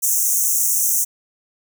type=high-pass noise; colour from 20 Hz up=pink; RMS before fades=-18 dBFS; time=0.02-1.05 s; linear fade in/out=20 ms; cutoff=5900 Hz; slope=96 dB/octave; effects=none